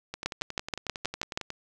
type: two click trains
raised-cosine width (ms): 0.2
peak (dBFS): -11 / -18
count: 8 / 16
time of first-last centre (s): 0.26-1.375 / 0.14-1.504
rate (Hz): 6.28 / 11
effects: none